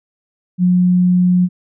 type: tone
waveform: sine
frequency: 180 Hz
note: F#3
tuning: 47 cents flat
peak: -9 dBFS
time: 0.58-1.49 s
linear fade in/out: 50 ms
effects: none